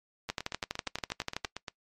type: two click trains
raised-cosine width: 0.2 ms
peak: -19 / -14 dBFS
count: 13 / 15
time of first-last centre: 0.29-1.682 / 0.3-1.448 s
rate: 8.62 / 12.2 Hz
effects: noise-tail reverb RT60 0.1 s tail -21 dB re dry + MP3 64 kbps